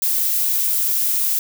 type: noise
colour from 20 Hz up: violet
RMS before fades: -19 dBFS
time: 0.02-1.39 s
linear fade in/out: 2 ms
effects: none